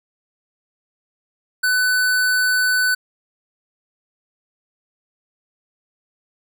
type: tone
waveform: square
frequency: 1500 Hz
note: F#6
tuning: 23 cents sharp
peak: -16 dBFS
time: 1.63-2.95 s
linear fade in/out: 10 ms
effects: none